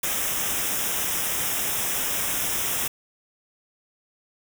white band-stop noise, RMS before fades -26 dBFS, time 0.03-2.88 s, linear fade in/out 5 ms, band 3700 to 5200 Hz, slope 96 dB/octave, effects none

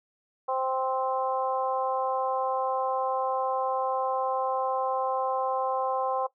harmonic tone, 261.6 Hz, C4, in tune, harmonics 2 / 3 / 4 / 5, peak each -30 / -29 / -31 / -41 dBFS, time 0.48-6.27 s, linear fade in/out 10 ms, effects noise-tail reverb RT60 0.1 s tail -17 dB re dry

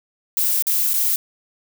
violet noise with dropouts, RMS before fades -19 dBFS, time 0.37-1.16 s, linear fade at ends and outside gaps 2 ms, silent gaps 0.624-0.668 / 0.935-0.939 s, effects none

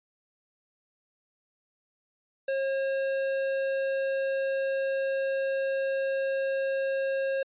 triangle tone with tanh clipping, 540 Hz, C#5, 45 cents flat, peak -28 dBFS, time 2.48-7.43 s, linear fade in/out 5 ms, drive 18 dB, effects resampled to 8000 Hz

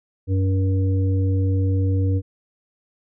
harmonic tone, 95.2 Hz, F#2, 50 cents sharp, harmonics 1 / 3 / 5, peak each -17 / -27 / -31 dBFS, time 0.27-2.22 s, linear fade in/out 50 ms, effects none

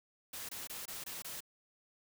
white noise bursts, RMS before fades -44 dBFS, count 6, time 0.33-1.405 s, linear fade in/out 5 ms, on 160 ms, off 23 ms, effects none

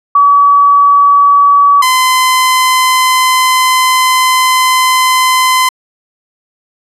sine / sawtooth tone pair in turn, 1140 / 1026 Hz, C#6 / C6, +48 / -34 cents, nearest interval major second, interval 182 cents, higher first, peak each -3 dBFS, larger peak neither, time 0.15-1.82 / 1.82-5.69 s, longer second, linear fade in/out 5 ms, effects resampled to 32000 Hz

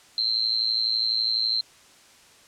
sine tone with amplitude modulation, 4136 Hz, C8, 21 cents flat, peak -17 dBFS, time 0.18-1.61 s, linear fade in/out 2 ms, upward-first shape sine, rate 112 Hz, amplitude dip 100%, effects white hiss -53 dBFS RMS until 2.47 s + low-pass 8000 Hz 12 dB/octave

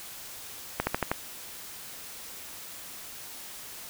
slowing click train, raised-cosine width 0.5 ms, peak -10 dBFS, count 5, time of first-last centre 0.8-1.115 s, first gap 70 ms, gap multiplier 1.08, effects white hiss -43 dBFS RMS until 3.89 s

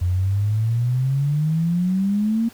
sine exponential sweep, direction up, 86.8 to 233.1 Hz, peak -17 dBFS, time 0.01-2.49 s, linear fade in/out 10 ms, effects pink hiss -47 dBFS RMS until 2.53 s

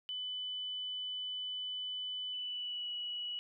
sine tone with pitch glide, 3000 to 2933 Hz, F#7 to F#7, +23 to -16 cents, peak -37 dBFS, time 0.09-3.39 s, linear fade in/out 0 ms, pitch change -39 cents, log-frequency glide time 2.3-2.9 s, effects none

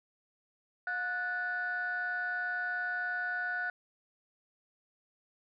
sine tone cluster, 716 / 1474 / 1751 Hz, F5 / F#6 / A6, +43 / -7 / -9 cents, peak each -40 / -32 / -40 dBFS, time 0.87-3.7 s, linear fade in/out 2 ms, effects tanh soft clip ceiling -25 dBFS

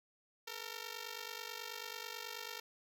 5% pulse ring-modulated tone, 457 Hz, A#4, 34 cents flat, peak -29 dBFS, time 0.47-2.6 s, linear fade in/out 5 ms, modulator 24.6 Hz, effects none

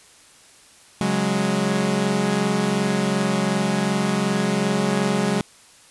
sawtooth chord, C# suspended fourth, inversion none, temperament equal, 138.59 / 185 / 207.7 Hz, C#3 / F#3 / G#3, 0 / 0 / 0 cents, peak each -24 / -19 / -18 dBFS, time 1.01-5.41 s, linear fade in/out 0 ms, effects white hiss -50 dBFS RMS until 5.9 s + resampled to 24000 Hz

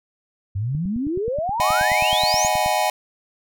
sine exponential sweep, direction up, 92.5 to 7040 Hz, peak -21 dBFS, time 0.55-2.48 s, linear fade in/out 10 ms
click train, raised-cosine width 5 ms, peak -20 dBFS, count 19, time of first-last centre 0.75-2.661 s, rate 9.42 Hz
square chord, G# minor seventh, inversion second, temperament equal, 622.3 / 740 / 830.6 / 987.8 Hz, D#5 / F#5 / G#5 / B5, 0 / 0 / 0 / 0 cents, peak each -25 / -23 / -23 / -29 dBFS, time 1.6-2.9 s, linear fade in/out 2 ms
effects none

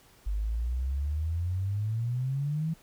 sine exponential sweep, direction up, 49 to 164.81 Hz, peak -27 dBFS, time 0.26-2.74 s, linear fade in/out 10 ms, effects pink hiss -59 dBFS RMS until 2.82 s

